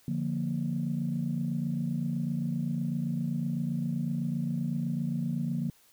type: chord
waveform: sine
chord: Bb major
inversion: first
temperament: equal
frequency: 146.83 / 174.61 / 233.1 Hz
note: D3 / F3 / Bb3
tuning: 0 / 0 / 0 cents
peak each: -32 dBFS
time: 0.08-5.7 s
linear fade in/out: 2 ms
effects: tanh soft clip ceiling -20 dBFS + white hiss -62 dBFS RMS until 5.92 s